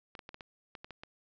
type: clicks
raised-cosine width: 0.3 ms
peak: -29 dBFS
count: 9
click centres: 0.152 / 0.192 / 0.291 / 0.344 / 0.408 / 0.752 / 0.845 / 0.907 / 1.035 s
effects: resampled to 16000 Hz